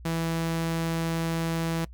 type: tone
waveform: sawtooth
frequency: 164.81 Hz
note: E3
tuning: in tune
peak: -22 dBFS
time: 0.05-1.85 s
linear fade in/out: 5 ms
effects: noise-tail reverb RT60 0.1 s tail -23 dB re dry + added 60 Hz sine -42 dBFS peak until 1.93 s